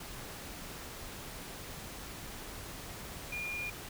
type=tone in noise; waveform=sine; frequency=2418 Hz; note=D7; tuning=50 cents sharp; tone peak=-36 dBFS; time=3.32-3.7 s; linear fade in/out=5 ms; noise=pink; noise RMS=-45 dBFS; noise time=0-3.89 s; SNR=+6 dB; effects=none